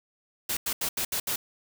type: noise bursts at uneven times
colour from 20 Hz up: white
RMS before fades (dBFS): -29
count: 6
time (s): 0.49-0.57 / 0.66-0.73 / 0.81-0.89 / 0.97-1.05 / 1.12-1.2 / 1.27-1.36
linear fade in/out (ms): 5
effects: none